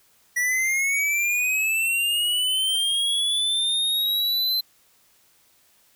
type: linear sweep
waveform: square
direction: up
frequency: 1937 to 4095 Hz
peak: -21 dBFS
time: 0.36-4.61 s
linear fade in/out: 10 ms
effects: white hiss -60 dBFS RMS until 5.95 s